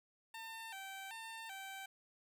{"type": "tone with vibrato", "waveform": "15% pulse", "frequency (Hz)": 836, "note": "G#5", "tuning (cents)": 11, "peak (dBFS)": -40, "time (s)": [0.34, 1.86], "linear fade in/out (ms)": 5, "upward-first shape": "square", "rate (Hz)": 1.3, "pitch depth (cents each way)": 130, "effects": []}